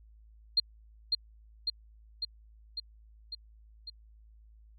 sine tone with echo, 4200 Hz, C8, 6 cents sharp, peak -21 dBFS, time 0.57-0.6 s, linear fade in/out 5 ms, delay 550 ms, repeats 6, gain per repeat -3 dB, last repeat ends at 3.9 s, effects added 54 Hz sine -54 dBFS peak until 4.78 s

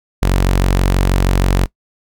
sawtooth tone, 46.25 Hz, F#1, in tune, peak -7 dBFS, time 0.22-1.66 s, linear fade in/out 10 ms, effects noise-tail reverb RT60 0.1 s tail -21 dB re dry

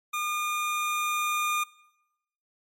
25% pulse tone with level ramp, 1213 Hz, D#6, 44 cents flat, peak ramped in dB -24 to -21 dBFS, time 0.13-1.64 s, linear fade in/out 10 ms, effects noise-tail reverb RT60 0.9 s tail -22 dB re dry + MP3 64 kbps

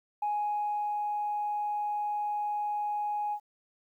sine tone with ADSR envelope, 833 Hz, G#5, 5 cents sharp, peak -26 dBFS, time 0.22-3.4 s, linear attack 6 ms, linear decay 710 ms, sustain -2 dB, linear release 71 ms, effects tanh soft clip ceiling -24 dBFS + 11-bit

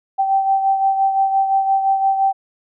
sine beating tone pair, 777 / 782.8 Hz, G5 / G5, -16 / -3 cents, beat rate 5.8 Hz, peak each -14 / -23 dBFS, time 0.18-2.33 s, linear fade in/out 20 ms, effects none

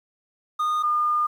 triangle / sine tone pair in turn, 1227 / 1212.9 Hz, D#6 / D#6, -25 / -45 cents, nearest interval unison, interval 20 cents, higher first, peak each -19 dBFS, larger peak neither, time 0.59-0.83 / 0.83-1.27 s, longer second, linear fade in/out 10 ms, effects 9-bit

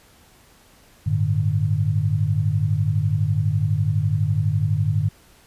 sine chord, G suspended second, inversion none, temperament equal with one note detuned, 98 / 110 / 150 Hz, G2 / A2 / D3, 0 / 0 / +37 cents, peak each -22 dBFS, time 1.06-5.09 s, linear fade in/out 10 ms, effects pink hiss -53 dBFS RMS until 5.46 s + resampled to 32000 Hz

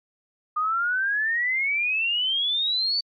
sine exponential sweep, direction up, 1215 to 4576 Hz, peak -21 dBFS, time 0.56-3.01 s, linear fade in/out 10 ms, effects MP3 48 kbps

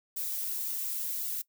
violet noise with flanger, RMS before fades -34 dBFS, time 0.16-1.42 s, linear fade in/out 10 ms, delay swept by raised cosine 1.2 to 3.6 ms, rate 1.8 Hz, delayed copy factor -0.5, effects noise-tail reverb RT60 0.1 s tail -20 dB re dry

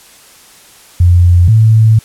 sine tone pair in turn, 87.9 / 110.75 Hz, F2 / A2, +12 / +12 cents, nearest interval major third, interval 400 cents, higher second, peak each -3 dBFS, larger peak neither, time 1-1.48 / 1.48-1.99 s, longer second, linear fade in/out 5 ms, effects white hiss -40 dBFS RMS until 2.04 s + low-pass 12000 Hz 12 dB/octave

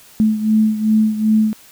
sine beating tone pair, 216.3 / 218.9 Hz, A3 / A3, -29 / -9 cents, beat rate 2.6 Hz, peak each -13 / -18 dBFS, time 0.2-1.53 s, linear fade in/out 0 ms, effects white hiss -45 dBFS RMS until 1.71 s

